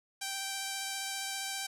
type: tone with vibrato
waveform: 5% pulse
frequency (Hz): 781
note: G5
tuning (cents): -7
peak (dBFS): -23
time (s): 0.21-1.67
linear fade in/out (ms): 10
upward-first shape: sine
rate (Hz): 15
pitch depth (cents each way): 11
effects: none